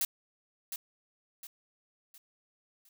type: noise with echo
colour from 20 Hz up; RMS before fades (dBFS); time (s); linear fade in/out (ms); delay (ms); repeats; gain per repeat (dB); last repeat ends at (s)
blue; -30; 0.01-0.05; 2; 710; 4; -8; 2.89
effects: none